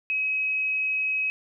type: tone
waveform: sine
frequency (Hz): 2548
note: D#7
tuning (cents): +41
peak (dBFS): -23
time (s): 0.1-1.3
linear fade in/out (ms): 0
effects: none